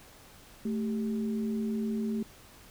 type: tone pair together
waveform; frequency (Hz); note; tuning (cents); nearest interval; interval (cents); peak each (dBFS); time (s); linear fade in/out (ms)
sine; 220 / 393.4; A3 / G4; 0 / +6; minor seventh; 1006; -29 / -38; 0.65-2.23; 5
effects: pink hiss -54 dBFS RMS until 2.7 s